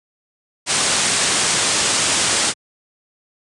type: low-pass noise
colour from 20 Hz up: white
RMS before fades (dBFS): -18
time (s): 0.66-2.54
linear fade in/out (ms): 50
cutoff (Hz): 9500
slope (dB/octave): 96
effects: high-pass 100 Hz 12 dB/octave